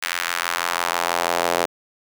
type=tone with high-pass filter sweep; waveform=sawtooth; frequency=86.1 Hz; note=F2; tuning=24 cents flat; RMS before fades=-23 dBFS; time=0.02-1.66 s; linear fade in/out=10 ms; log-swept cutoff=1800 to 540 Hz; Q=1.4; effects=none